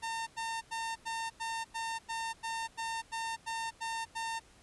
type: tone bursts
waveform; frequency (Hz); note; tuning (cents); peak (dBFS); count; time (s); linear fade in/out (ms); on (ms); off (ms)
sawtooth; 908; A#5; -46; -31; 13; 0.02-4.398; 20; 250; 94
effects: pink hiss -61 dBFS RMS until 4.62 s + resampled to 24000 Hz